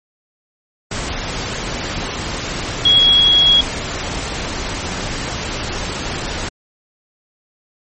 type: tone in noise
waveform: sine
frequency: 3322 Hz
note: G#7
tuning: in tune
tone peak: -8 dBFS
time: 2.85-3.61 s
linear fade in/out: 5 ms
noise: pink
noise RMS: -23 dBFS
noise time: 0.91-6.49 s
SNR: +12 dB
effects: MP3 32 kbps